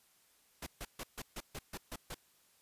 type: noise bursts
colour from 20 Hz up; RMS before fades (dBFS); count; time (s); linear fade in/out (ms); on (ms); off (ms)
pink; -43; 9; 0.62-2.145; 5; 45; 140
effects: white hiss -69 dBFS RMS until 2.61 s + resampled to 32000 Hz